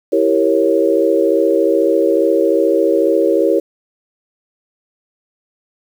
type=chord; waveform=sine; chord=E diminished seventh; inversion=none; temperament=equal with one note detuned; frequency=329.6 / 392 / 466.2 / 549.6 Hz; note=E4 / G4 / Bb4 / Db5; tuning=0 / 0 / 0 / -15 cents; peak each=-16 dBFS; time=0.12-3.6 s; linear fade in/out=10 ms; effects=7-bit